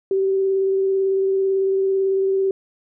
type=tone with vibrato; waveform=sine; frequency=386.1 Hz; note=G4; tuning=26 cents flat; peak=-16 dBFS; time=0.11-2.51 s; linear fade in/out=2 ms; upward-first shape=sine; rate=18 Hz; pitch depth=13 cents each way; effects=none